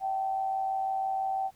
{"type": "tone with amplitude modulation", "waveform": "sine", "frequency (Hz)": 770, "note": "G5", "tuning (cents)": -31, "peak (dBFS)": -25, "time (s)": [0, 1.51], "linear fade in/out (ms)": 50, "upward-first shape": "sine", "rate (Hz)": 106, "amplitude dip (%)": 50, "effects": ["pink hiss -63 dBFS RMS until 1.55 s"]}